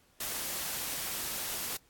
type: noise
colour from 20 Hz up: white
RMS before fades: -36 dBFS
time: 0.2-1.77 s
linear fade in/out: 5 ms
effects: pink hiss -66 dBFS RMS until 1.89 s + AAC 64 kbps